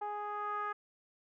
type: tone with low-pass filter sweep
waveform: 10% pulse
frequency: 415.3 Hz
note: G#4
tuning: in tune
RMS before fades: -38 dBFS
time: 0.01-0.73 s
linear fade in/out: 10 ms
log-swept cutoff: 910 to 1400 Hz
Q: 4.2
effects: none